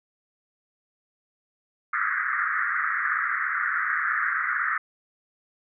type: band-pass noise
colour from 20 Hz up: pink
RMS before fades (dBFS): -26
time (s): 1.93-4.78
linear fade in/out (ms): 5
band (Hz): 1200 to 2000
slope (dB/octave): 96
effects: none